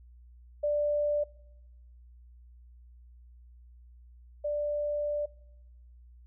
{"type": "tone pair in turn", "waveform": "sine", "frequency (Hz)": [589, 589], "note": ["D5", "D5"], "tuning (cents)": [5, 5], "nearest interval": "unison", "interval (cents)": 0, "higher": "neither", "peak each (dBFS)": [-25, -28], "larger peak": "first", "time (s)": [[0.63, 1.24], [4.44, 5.26]], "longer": "second", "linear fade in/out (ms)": 10, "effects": ["noise-tail reverb RT60 0.9 s tail -24 dB re dry", "added 60 Hz sine -51 dBFS peak until 6.26 s"]}